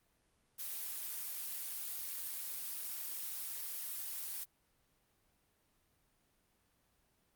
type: noise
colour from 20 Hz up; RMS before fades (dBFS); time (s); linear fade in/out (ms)
blue; -42; 0.58-4.45; 20
effects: pink hiss -75 dBFS RMS until 7.35 s + Opus 32 kbps